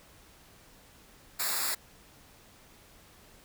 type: noise with comb filter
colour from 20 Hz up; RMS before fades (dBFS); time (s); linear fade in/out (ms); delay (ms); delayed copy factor
white; -31; 1.39-1.75; 10; 0.33; -0.85
effects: pink hiss -57 dBFS RMS until 3.44 s